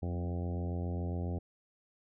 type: harmonic tone with a mistuned harmonic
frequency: 87.31 Hz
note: F2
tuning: in tune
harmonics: 1 / 2 / 3 / 4 / 5 / 6 / 7 / 8 / 9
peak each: -34 / -40 / -44 / -46 / -48 / -50 / -51 / -52 / -53 dBFS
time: 0.02-1.39 s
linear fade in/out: 10 ms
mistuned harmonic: 2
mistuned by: +25 cents
effects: none